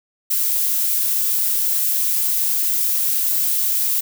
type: noise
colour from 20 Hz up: violet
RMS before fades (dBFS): -19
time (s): 0.3-4.01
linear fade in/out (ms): 10
effects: none